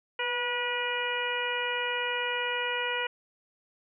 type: harmonic tone with a mistuned harmonic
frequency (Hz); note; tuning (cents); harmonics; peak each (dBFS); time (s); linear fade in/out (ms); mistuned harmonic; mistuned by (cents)
484.5; B4; -33; 1 / 2 / 3 / 4 / 5 / 6; -35 / -35 / -35 / -35 / -35 / -35; 0.19-3.07; 5; 1; +29
effects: none